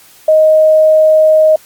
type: tone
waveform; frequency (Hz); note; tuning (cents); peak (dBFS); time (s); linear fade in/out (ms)
sine; 625; D#5; +8; -4; 0.28-1.56; 5
effects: white hiss -42 dBFS RMS until 1.65 s + Opus 48 kbps